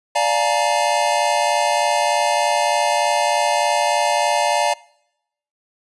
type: chord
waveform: square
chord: Bb dominant seventh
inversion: first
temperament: equal with one note detuned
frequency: 587.3 / 698.5 / 849 / 932.3 Hz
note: D5 / F5 / Ab5 / Bb5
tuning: 0 / 0 / +38 / 0 cents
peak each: -22 dBFS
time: 0.15-4.74 s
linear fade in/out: 10 ms
effects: noise-tail reverb RT60 0.8 s tail -23 dB re dry + resampled to 24000 Hz